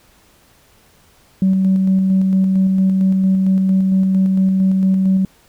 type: tone with tremolo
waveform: sine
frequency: 190 Hz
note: F#3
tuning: 46 cents sharp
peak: -9 dBFS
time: 1.42-5.25 s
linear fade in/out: 2 ms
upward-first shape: square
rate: 4.4 Hz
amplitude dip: 25%
effects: tanh soft clip ceiling -7 dBFS + pink hiss -52 dBFS RMS until 5.48 s